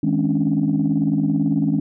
sine tone cluster, 158.7 / 208.3 / 269.8 / 287.9 Hz, D#3 / G#3 / C#4 / D4, +35 / +5 / -47 / -34 cents, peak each -21 dBFS, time 0.03-1.8 s, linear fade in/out 5 ms, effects tanh soft clip ceiling -9 dBFS

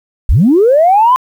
sine linear sweep, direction up, 34.65 to 1046.5 Hz, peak -4 dBFS, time 0.29-1.16 s, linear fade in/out 0 ms, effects tanh soft clip ceiling 0 dBFS + 7-bit

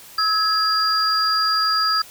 sine tone cluster, 1291 / 1667 / 4789 Hz, E6 / G#6 / D8, -37 / +6 / +33 cents, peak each -20 / -27 / -19 dBFS, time 0.18-2.02 s, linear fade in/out 5 ms, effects white hiss -43 dBFS RMS until 2.1 s

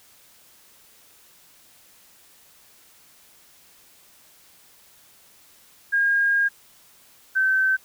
sine tone pair in turn, 1622 / 1541.6 Hz, G#6 / G6, -41 / -29 cents, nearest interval minor second, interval 88 cents, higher first, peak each -17 dBFS, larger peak neither, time 5.92-6.49 / 7.35-7.77 s, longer first, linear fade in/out 20 ms, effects white hiss -54 dBFS RMS until 7.84 s

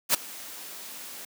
white noise with ADSR envelope, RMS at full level -19 dBFS, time 0.09-1.25 s, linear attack 51 ms, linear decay 10 ms, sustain -22 dB, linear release 4 ms, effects high-pass 200 Hz 12 dB/octave

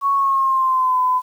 sine tone with pitch glide, 1108.7 to 1010.8 Hz, C#6 to B5, 0 to +40 cents, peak -14 dBFS, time 0.01-1.22 s, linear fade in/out 50 ms, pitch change -160 cents, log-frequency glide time 0.14-0.98 s, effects 8-bit

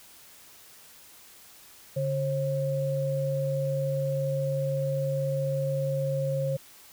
sine tone pair together, 142.5 / 537.4 Hz, C#3 / C5, +48 / +46 cents, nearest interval octave + major seventh, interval 2298 cents, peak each -28 dBFS, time 1.96-6.57 s, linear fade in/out 10 ms, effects white hiss -52 dBFS RMS until 6.92 s

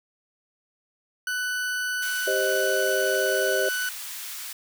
40% pulse tone, 1492 Hz, F#6, 14 cents sharp, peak -25 dBFS, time 1.27-3.89 s, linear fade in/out 2 ms
white high-pass noise, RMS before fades -36 dBFS, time 2.02-4.53 s, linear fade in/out 5 ms, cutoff 1300 Hz, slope 12 dB/octave
sine chord, C minor, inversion second, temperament equal, 392 / 523.3 / 622.3 Hz, G4 / C5 / Eb5, 0 / 0 / 0 cents, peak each -27 dBFS, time 2.27-3.69 s, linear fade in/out 5 ms
effects none

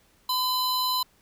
square tone pair together, 1010 / 4040 Hz, B5 / B7, +39 / +39 cents, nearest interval 2 octaves, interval 2400 cents, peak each -27 dBFS, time 0.29-1.03 s, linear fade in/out 5 ms, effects pink hiss -62 dBFS RMS until 1.21 s

